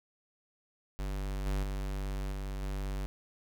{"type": "tone with level steps", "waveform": "square", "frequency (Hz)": 48.73, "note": "G1", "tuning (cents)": -10, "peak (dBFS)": [-34, -30, -34, -36, -34], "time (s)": [0.99, 3.06], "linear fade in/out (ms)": 0, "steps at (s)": [1.46, 1.63, 2.32, 2.62], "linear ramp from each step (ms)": 5, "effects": []}